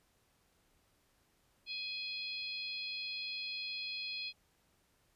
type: harmonic tone with a mistuned harmonic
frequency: 837 Hz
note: G#5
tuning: 13 cents sharp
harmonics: 3 / 4 / 5 / 6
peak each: -43 / -45 / -42 / -52 dBFS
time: 1.66-4.33 s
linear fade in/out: 50 ms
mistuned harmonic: 6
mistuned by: -34 cents
effects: pink hiss -73 dBFS RMS until 5.15 s + resampled to 32000 Hz